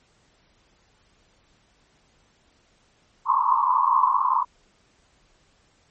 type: band-pass noise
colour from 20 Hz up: pink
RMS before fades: -20 dBFS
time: 3.25-4.45 s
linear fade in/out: 50 ms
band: 960 to 1100 Hz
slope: 96 dB/octave
effects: pink hiss -62 dBFS RMS until 5.9 s + MP3 32 kbps